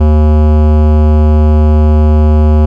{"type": "tone with hard clipping", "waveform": "sine", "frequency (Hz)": 76.2, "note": "D#2", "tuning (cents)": -36, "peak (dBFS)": -6, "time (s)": [0, 2.66], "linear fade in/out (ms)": 10, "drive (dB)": 18, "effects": []}